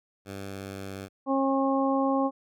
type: tone with pitch glide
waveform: 10% pulse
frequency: 98 to 97.15 Hz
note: G2 to G2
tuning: 0 to -15 cents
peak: -28 dBFS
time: 0.25-1.09 s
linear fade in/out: 50 ms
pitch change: -15 cents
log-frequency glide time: 0.43-0.8 s
type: harmonic tone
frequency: 270.7 Hz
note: C#4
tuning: 41 cents flat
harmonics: 1 / 2 / 3 / 4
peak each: -25 / -28 / -30 / -31 dBFS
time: 1.26-2.31 s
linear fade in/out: 50 ms
effects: none